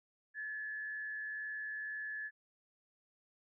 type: tone with frequency modulation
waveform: sine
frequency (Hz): 1719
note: A6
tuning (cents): -41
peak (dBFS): -39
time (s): 0.34-2.31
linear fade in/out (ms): 50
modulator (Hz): 102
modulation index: 0.47
effects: none